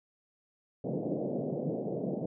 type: band-pass noise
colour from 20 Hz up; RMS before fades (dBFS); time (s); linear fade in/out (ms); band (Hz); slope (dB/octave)
pink; -34; 0.84-2.26; 5; 140 to 640; 48
effects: none